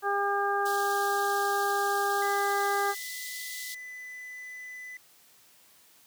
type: harmonic tone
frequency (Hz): 401.9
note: G4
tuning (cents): +43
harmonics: 1 / 2 / 3 / 4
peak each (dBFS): -31 / -29 / -31 / -32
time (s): 0.02-2.95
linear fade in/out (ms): 50
type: high-pass noise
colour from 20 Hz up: pink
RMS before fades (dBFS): -40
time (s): 0.65-3.75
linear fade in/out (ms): 10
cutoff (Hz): 3300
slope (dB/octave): 48
type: tone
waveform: triangle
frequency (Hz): 2001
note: B6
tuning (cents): +22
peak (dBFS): -38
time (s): 2.22-4.97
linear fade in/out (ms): 2
effects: white hiss -59 dBFS RMS until 6.06 s + high-pass 100 Hz 12 dB/octave